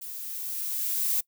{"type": "noise with level ramp", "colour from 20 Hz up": "violet", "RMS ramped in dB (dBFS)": [-39, -25], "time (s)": [0.01, 1.21], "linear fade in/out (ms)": 10, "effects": ["noise-tail reverb RT60 0.1 s tail -23 dB re dry"]}